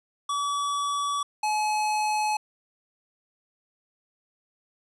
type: tone pair in turn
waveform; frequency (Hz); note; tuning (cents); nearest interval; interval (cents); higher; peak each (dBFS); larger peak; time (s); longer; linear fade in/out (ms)
square; 1144 / 851.6; D6 / G#5; -46 / +43; perfect fourth; 511; first; -26 / -24; second; 0.29-1.23 / 1.43-2.37; neither; 5
effects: resampled to 24000 Hz